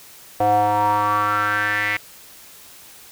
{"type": "tone with band-pass filter sweep", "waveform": "square", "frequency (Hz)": 104, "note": "G#2", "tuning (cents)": 3, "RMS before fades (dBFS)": -19, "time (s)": [0.4, 1.97], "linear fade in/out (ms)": 5, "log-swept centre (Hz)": [660, 2100], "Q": 5.9, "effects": ["white hiss -44 dBFS RMS until 3.11 s"]}